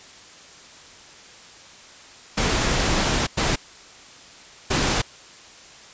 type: noise bursts at uneven times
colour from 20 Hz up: pink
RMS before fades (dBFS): -21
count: 3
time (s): 2.37-3.27 / 3.37-3.56 / 4.7-5.02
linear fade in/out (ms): 10
effects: white hiss -45 dBFS RMS until 5.93 s + resampled to 16000 Hz